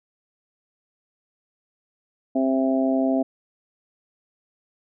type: harmonic tone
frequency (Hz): 132.7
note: C3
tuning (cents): +25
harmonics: 2 / 3 / 4 / 5 / 6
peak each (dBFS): -20 / -32 / -30 / -24 / -36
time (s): 2.35-3.23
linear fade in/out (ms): 10
effects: none